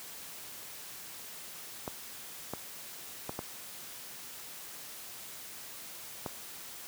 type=clicks; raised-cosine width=1 ms; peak=-21 dBFS; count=5; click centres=1.878 / 2.536 / 3.294 / 3.391 / 6.262 s; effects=white hiss -46 dBFS RMS until 6.87 s + high-pass 80 Hz 12 dB/octave